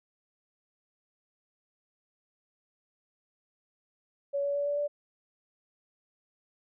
sine tone with pitch steps, 563 / 567.9 / 572.8 / 577.8 / 582.9 Hz, C#5 / C#5 / D5 / D5 / D5, +27 / +42 / -43 / -28 / -13 cents, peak -27 dBFS, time 4.33-4.88 s, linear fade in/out 20 ms, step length 110 ms, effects none

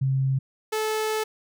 sine / sawtooth tone pair in turn, 133.9 / 434.3 Hz, C3 / A4, +40 / -23 cents, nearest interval octave + minor sixth, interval 2037 cents, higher second, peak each -20 dBFS, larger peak neither, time 0.01-0.39 / 0.72-1.24 s, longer second, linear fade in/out 10 ms, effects none

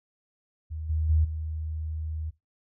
sine tone with level steps, 78.5 Hz, D#2, 16 cents sharp, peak -32 / -24 / -19 / -30 dBFS, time 0.7-2.31 s, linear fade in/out 20 ms, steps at 0.89 / 1.09 / 1.24 s, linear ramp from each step 10 ms, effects noise-tail reverb RT60 0.2 s tail -18 dB re dry

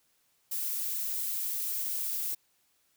violet noise, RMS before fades -33 dBFS, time 0.51-2.35 s, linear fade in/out 10 ms, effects white hiss -71 dBFS RMS until 2.96 s

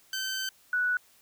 15% pulse / sine tone pair in turn, 1541 / 1476.6 Hz, G6 / F#6, -30 / -4 cents, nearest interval minor second, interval 74 cents, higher first, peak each -24 dBFS, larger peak neither, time 0.13-0.49 / 0.73-0.97 s, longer first, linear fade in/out 2 ms, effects white hiss -61 dBFS RMS until 1.21 s

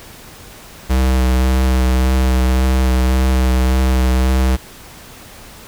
square tone with vibrato, 64.2 Hz, C2, 32 cents flat, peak -12 dBFS, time 0.89-4.57 s, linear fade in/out 20 ms, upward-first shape sine, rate 1.8 Hz, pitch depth 17 cents each way, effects pink hiss -38 dBFS RMS until 5.67 s

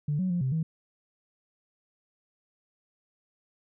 sine tone with pitch steps, 147.3 / 185.4 / 175.6 / 130.8 / 160.6 Hz, D3 / F#3 / F3 / C3 / E3, +6 / +4 / +10 / 0 / -45 cents, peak -24 dBFS, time 0.08-0.63 s, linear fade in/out 5 ms, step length 110 ms, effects tanh soft clip ceiling -20 dBFS

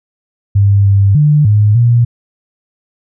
sine tone with pitch steps, 100 / 99.1 / 149 / 105 / 119 Hz, G2 / G2 / D3 / G#2 / A#2, +35 / +19 / +25 / +19 / +36 cents, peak -5 dBFS, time 0.55-2.05 s, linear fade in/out 10 ms, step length 300 ms, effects none

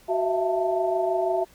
sine tone cluster, 373.2 / 647 / 673 / 888 Hz, F#4 / E5 / E5 / A5, +15 / -32 / +36 / +16 cents, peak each -26 / -30 / -24 / -32 dBFS, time 0.08-1.45 s, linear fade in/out 20 ms, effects pink hiss -55 dBFS RMS until 1.54 s

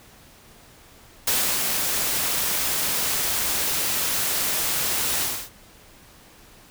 white noise with ADSR envelope, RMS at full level -21 dBFS, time 1.27-5.5 s, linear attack 5 ms, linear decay 290 ms, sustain -3 dB, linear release 280 ms, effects pink hiss -50 dBFS RMS until 6.7 s

